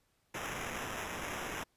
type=noise with sample-and-hold; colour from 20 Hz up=violet; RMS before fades=-40 dBFS; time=0.34-1.64 s; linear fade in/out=10 ms; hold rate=4410 Hz; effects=pink hiss -75 dBFS RMS until 1.76 s + resampled to 32000 Hz